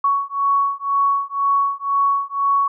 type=beating tone pair; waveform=sine; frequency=1115 / 1117 Hz; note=C#6 / C#6; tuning=+10 / +13 cents; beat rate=2 Hz; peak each=-19 dBFS; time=0.04-2.68 s; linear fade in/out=5 ms; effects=none